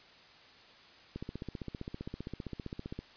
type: click train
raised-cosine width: 3 ms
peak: -26 dBFS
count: 29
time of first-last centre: 1.16-2.99 s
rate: 15.3 Hz
effects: white hiss -57 dBFS RMS until 3.16 s + resampled to 11025 Hz